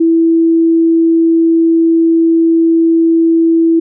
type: tone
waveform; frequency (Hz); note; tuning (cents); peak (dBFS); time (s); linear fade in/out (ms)
sine; 329.6; E4; 0; -6; 0-3.8; 10
effects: none